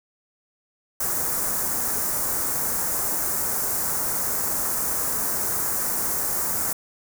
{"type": "band-stop noise", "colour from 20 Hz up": "white", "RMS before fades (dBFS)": -25, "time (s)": [1, 6.73], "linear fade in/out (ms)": 5, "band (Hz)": [1600, 6400], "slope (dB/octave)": 24, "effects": []}